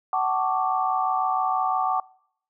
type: chord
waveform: sine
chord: D major seventh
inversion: first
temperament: equal with one note detuned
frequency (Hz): 752.5 / 880 / 1108.7 / 1174.7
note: F#5 / A5 / C#6 / D6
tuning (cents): +29 / 0 / 0 / 0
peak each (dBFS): -24 / -28 / -30 / -26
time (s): 0.13-2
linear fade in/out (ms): 2
effects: noise-tail reverb RT60 0.7 s tail -25 dB re dry